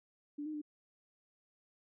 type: tone with pitch steps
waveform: sine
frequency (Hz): 292.4 / 307.8 / 298.8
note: D4 / D#4 / D4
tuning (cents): -7 / -19 / +30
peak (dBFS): -38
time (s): 0.38-0.617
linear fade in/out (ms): 10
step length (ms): 79
effects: none